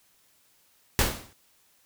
pink noise with exponential decay, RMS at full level -19 dBFS, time 0.99-1.33 s, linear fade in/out 0 ms, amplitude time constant 73 ms, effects white hiss -64 dBFS RMS until 1.85 s

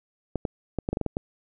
clicks, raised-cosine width 2 ms, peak -13 dBFS, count 9, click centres 0.357 / 0.452 / 0.787 / 0.889 / 0.93 / 0.971 / 1.013 / 1.063 / 1.169 s, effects none

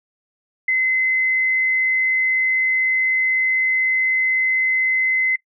sine tone, 2049 Hz, C7, 37 cents flat, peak -15 dBFS, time 0.68-5.36 s, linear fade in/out 5 ms, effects noise-tail reverb RT60 0.1 s tail -22 dB re dry

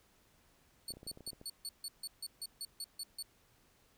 25% pulse tone bursts, 4435 Hz, C#8, in tune, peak -35 dBFS, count 13, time 0.88-3.226 s, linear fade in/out 2 ms, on 42 ms, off 150 ms
clicks, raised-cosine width 2 ms, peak -39 dBFS, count 11, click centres 0.906 / 0.938 / 0.97 / 1.031 / 1.067 / 1.115 / 1.174 / 1.207 / 1.276 / 1.332 / 1.414 s
effects pink hiss -69 dBFS RMS until 3.97 s

